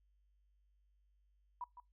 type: tone with echo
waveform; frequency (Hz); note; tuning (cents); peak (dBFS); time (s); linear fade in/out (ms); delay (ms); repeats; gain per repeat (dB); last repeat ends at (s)
sine; 977; B5; -19; -40; 1.61-1.64; 2; 160; 1; -11; 1.8
effects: noise-tail reverb RT60 0.2 s tail -23 dB re dry + added 50 Hz sine -70 dBFS peak until 1.92 s